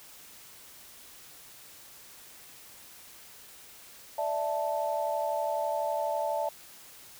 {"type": "chord", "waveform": "sine", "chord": "D suspended second", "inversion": "none", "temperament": "equal", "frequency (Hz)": [587.3, 659.3, 880], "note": ["D5", "E5", "A5"], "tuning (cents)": [0, 0, 0], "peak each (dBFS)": -32, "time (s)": [4.18, 6.49], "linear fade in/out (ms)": 5, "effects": ["white hiss -51 dBFS RMS until 7.19 s"]}